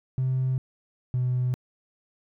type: tone pair in turn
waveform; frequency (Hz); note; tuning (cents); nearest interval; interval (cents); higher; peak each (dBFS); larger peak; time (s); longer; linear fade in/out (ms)
triangle; 130 / 125.64; C3 / B2; -11 / +30; minor second; 59; first; -19; neither; 0.18-0.58 / 1.14-1.54; neither; 0
effects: tanh soft clip ceiling -19 dBFS